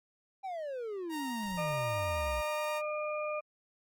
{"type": "exponential sweep", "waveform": "triangle", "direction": "down", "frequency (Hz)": [797, 57], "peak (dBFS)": -34, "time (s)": [0.43, 2.42], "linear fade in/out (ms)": 20}
{"type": "tone with vibrato", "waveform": "sawtooth", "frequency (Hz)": 932.3, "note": "A#5", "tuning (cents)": 0, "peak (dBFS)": -34, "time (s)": [1.09, 2.82], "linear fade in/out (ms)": 50, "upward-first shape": "square", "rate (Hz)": 9.4, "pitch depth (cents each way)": 11}
{"type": "harmonic tone", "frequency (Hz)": 605, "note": "D#5", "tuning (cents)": -49, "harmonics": [1, 2, 4], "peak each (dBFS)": [-34, -39, -42], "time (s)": [1.57, 3.41], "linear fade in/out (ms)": 20}
{"effects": ["Opus 48 kbps"]}